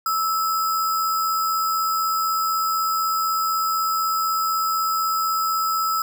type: tone with sample-and-hold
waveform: sine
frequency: 1308 Hz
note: E6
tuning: 14 cents flat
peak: -19 dBFS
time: 0.06-6.02 s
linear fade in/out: 2 ms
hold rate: 6300 Hz
effects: none